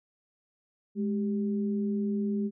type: tone pair together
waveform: sine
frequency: 208.2 / 392 Hz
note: G#3 / G4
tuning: +5 / 0 cents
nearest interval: major seventh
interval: 1095 cents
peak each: -27 / -35 dBFS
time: 0.95-2.51 s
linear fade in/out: 50 ms
effects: none